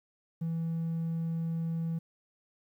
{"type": "tone", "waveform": "triangle", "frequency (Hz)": 164.81, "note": "E3", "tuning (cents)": 0, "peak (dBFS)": -27, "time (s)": [0.41, 1.99], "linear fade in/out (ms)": 10, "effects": ["tanh soft clip ceiling -25 dBFS", "11-bit"]}